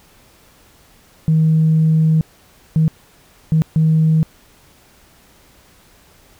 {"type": "tone bursts at uneven times", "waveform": "sine", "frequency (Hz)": 158.6, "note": "D#3", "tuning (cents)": 33, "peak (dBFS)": -9, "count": 4, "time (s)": [[1.28, 2.21], [2.76, 2.88], [3.52, 3.62], [3.76, 4.23]], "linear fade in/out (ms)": 0, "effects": ["tanh soft clip ceiling -6 dBFS", "pink hiss -50 dBFS RMS until 6.39 s"]}